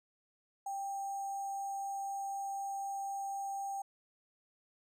sine tone with sample-and-hold, 788 Hz, G5, 9 cents sharp, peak -36 dBFS, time 0.66-3.82 s, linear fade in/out 5 ms, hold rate 7350 Hz, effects low-pass 12000 Hz 12 dB/octave

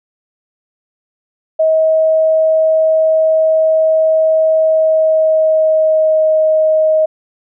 sine tone with pitch glide, 636 to 627.6 Hz, D#5 to D#5, +38 to +15 cents, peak -8 dBFS, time 1.59-7.06 s, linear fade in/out 10 ms, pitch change -23 cents, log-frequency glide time 4.58-6.3 s, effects none

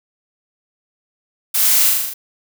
blue noise with echo, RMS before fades -17 dBFS, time 1.54-1.9 s, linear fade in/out 10 ms, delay 40 ms, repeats 6, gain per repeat -2 dB, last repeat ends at 2.14 s, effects none

